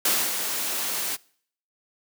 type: noise with ADSR envelope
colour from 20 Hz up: white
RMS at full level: -21 dBFS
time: 0.05-1.17 s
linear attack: 4 ms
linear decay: 260 ms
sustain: -7 dB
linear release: 27 ms
effects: noise-tail reverb RT60 0.6 s tail -24 dB re dry + high-pass 200 Hz 12 dB/octave